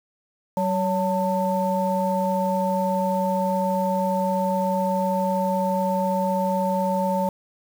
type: tone cluster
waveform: sine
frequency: 189.9 / 561 / 896 Hz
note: F#3 / C#5 / A5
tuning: +45 / +21 / +31 cents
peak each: -24 dBFS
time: 0.57-7.29 s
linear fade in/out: 2 ms
effects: tanh soft clip ceiling -10 dBFS + 7-bit